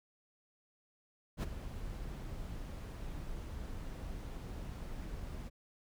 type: noise with ADSR envelope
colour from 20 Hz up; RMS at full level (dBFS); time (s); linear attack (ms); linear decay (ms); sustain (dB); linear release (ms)
brown; -31; 1.37-5.5; 61; 17; -12; 30
effects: none